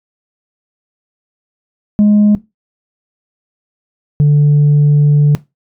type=tone pair in turn; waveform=sine; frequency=208.3 / 146.7 Hz; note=G#3 / D3; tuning=+5 / -2 cents; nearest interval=tritone; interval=607 cents; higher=first; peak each=-3 dBFS; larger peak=neither; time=1.99-2.35 / 4.2-5.35 s; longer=second; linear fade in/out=0 ms; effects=noise-tail reverb RT60 0.2 s tail -19 dB re dry + tanh soft clip ceiling -4 dBFS